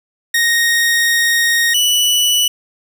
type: tone pair in turn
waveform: sawtooth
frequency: 1864 / 2959 Hz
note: A#6 / F#7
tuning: -1 / -1 cents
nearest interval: minor sixth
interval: 800 cents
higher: second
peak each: -8 dBFS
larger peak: neither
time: 0.34-1.74 / 1.74-2.48 s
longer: first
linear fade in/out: 5 ms
effects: none